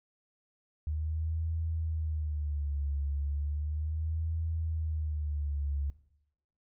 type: tone with vibrato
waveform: sine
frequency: 75.8 Hz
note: D#2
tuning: 45 cents flat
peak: -30 dBFS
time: 0.87-5.9 s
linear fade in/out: 0 ms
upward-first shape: sine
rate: 0.35 Hz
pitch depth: 120 cents each way
effects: noise-tail reverb RT60 0.8 s tail -17 dB re dry